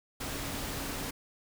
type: tone in noise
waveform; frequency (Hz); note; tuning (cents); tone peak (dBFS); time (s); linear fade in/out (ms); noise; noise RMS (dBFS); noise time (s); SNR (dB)
sine; 277.9; C#4; +4; -46; 0.2-1.11; 10; pink; -37; 0.2-1.11; -12
effects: none